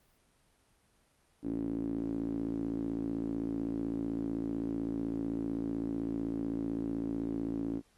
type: tone with band-pass filter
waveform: sawtooth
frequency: 55.8 Hz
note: A1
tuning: 25 cents sharp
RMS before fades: -35 dBFS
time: 1.42-7.82 s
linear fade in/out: 50 ms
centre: 290 Hz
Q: 6.1
effects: pink hiss -69 dBFS RMS until 7.97 s + Opus 32 kbps